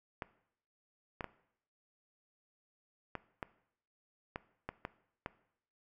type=clicks; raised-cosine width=0.5 ms; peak=-23 dBFS; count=9; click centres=0.222 / 1.208 / 1.243 / 3.153 / 3.428 / 4.359 / 4.69 / 4.851 / 5.261 s; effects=noise-tail reverb RT60 0.7 s tail -18 dB re dry